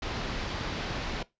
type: low-pass noise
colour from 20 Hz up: pink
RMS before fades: -34 dBFS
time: 0.02-1.23 s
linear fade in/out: 5 ms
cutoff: 5000 Hz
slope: 24 dB/octave
effects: noise-tail reverb RT60 0.2 s tail -20 dB re dry + resampled to 16000 Hz